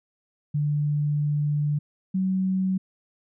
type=tone pair in turn; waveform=sine; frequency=147.5 / 188.32 Hz; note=D3 / F#3; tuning=+8 / +31 cents; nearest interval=major third; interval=423 cents; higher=second; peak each=-21 dBFS; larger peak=neither; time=0.54-1.79 / 2.14-2.78 s; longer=first; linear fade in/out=10 ms; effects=none